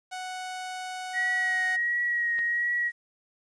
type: tone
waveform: sawtooth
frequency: 740 Hz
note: F#5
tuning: in tune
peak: -30 dBFS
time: 0.11-1.77 s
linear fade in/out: 20 ms
type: tone with vibrato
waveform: sine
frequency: 1900 Hz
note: A#6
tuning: 33 cents sharp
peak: -24 dBFS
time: 1.13-2.92 s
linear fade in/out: 50 ms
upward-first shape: triangle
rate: 1.4 Hz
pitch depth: 27 cents each way
type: clicks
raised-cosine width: 0.3 ms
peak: -32 / -27 dBFS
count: 2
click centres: 2.384 / 2.391 s
effects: resampled to 22050 Hz + 10-bit